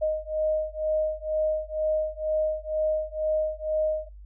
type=beating tone pair; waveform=sine; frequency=620 / 622.1 Hz; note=D#5 / D#5; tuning=-6 / 0 cents; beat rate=2.1 Hz; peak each=-27 dBFS; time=0.01-4.09 s; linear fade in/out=20 ms; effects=noise-tail reverb RT60 0.2 s tail -24 dB re dry + added 50 Hz sine -42 dBFS peak until 4.25 s